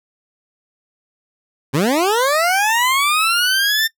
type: linear sweep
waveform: 20% pulse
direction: up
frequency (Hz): 122.8 to 1809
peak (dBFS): -9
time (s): 1.73-3.88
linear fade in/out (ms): 20
effects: noise-tail reverb RT60 0.1 s tail -21 dB re dry